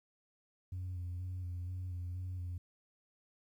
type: tone with vibrato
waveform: sine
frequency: 90 Hz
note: F#2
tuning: 47 cents flat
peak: -36 dBFS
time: 0.72-2.58 s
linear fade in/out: 5 ms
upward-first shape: square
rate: 2.1 Hz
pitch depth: 28 cents each way
effects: tanh soft clip ceiling -36 dBFS + 12-bit